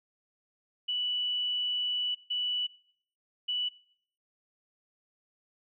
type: tone bursts at uneven times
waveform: sine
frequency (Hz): 2960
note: F#7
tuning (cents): 0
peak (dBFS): -28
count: 3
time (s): 0.88-2.15 / 2.3-2.67 / 3.48-3.69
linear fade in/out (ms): 10
effects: noise-tail reverb RT60 0.6 s tail -21 dB re dry